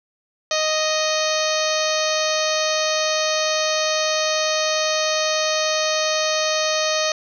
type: harmonic tone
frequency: 622.3 Hz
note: D#5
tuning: in tune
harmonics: 1 / 2 / 3 / 4 / 5 / 6 / 7 / 8 / 9 / 10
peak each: -22 / -27 / -29 / -29 / -31 / -29 / -27 / -34 / -31 / -29 dBFS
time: 0.51-7.12 s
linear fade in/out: 2 ms
effects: 9-bit